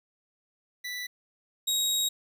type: tone pair in turn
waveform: 25% pulse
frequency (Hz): 1975.5 / 3791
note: B6 / A#7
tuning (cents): 0 / +28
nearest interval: major seventh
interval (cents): 1128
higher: second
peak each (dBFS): -30 / -21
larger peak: second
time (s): 0.84-1.07 / 1.67-2.09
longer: second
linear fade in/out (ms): 10
effects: 10-bit